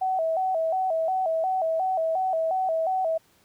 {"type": "tone with vibrato", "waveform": "sine", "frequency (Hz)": 698.5, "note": "F5", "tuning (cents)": 0, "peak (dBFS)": -22, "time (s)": [0.01, 3.18], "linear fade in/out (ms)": 10, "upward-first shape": "square", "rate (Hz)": 2.8, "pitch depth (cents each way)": 130, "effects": ["pink hiss -61 dBFS RMS until 3.44 s", "high-pass 80 Hz 12 dB/octave"]}